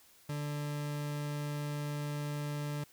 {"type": "tone", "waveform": "40% pulse", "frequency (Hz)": 146.83, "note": "D3", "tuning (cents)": 0, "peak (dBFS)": -34, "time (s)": [0.29, 2.84], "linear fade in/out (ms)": 5, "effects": ["white hiss -62 dBFS RMS until 2.92 s"]}